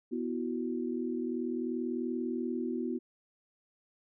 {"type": "chord", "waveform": "sine", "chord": "B suspended fourth", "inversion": "none", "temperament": "equal", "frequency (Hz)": [246.9, 329.6, 370], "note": ["B3", "E4", "F#4"], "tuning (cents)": [0, 0, 0], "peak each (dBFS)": [-34, -37, -37], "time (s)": [0.11, 2.99], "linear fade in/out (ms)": 20, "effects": []}